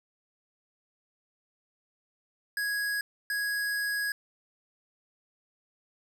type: tone bursts at uneven times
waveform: square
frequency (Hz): 1661.2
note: G#6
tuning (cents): 0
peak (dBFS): -29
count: 2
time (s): 2.57-3.01 / 3.3-4.12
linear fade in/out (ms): 2
effects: none